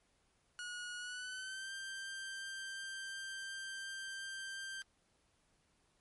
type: tone with pitch glide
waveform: sawtooth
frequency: 1452 to 1574.3 Hz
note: F#6 to G6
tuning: -33 to +7 cents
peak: -39 dBFS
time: 0.59-4.82 s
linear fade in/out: 0 ms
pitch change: +140 cents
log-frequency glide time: 0.98-1.71 s
effects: pink hiss -75 dBFS RMS until 6 s + MP3 48 kbps